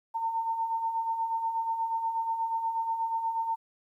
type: beating tone pair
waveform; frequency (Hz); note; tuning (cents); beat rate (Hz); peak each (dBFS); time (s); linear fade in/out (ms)
sine; 900 / 908.3; A5 / A#5; +39 / -45; 8.3; -37 / -28; 0.14-3.56; 20
effects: 11-bit